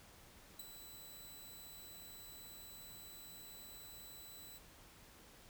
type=tone with ADSR envelope; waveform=5% pulse; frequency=3978 Hz; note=B7; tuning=12 cents sharp; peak=-36 dBFS; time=0.59-4.59 s; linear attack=5 ms; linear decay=25 ms; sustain=-9 dB; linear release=21 ms; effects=pink hiss -61 dBFS RMS until 5.49 s